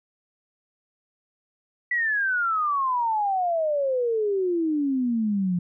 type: exponential sweep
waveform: sine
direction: down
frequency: 1975.5 to 172.7 Hz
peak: -21 dBFS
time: 1.91-5.59 s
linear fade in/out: 5 ms
effects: none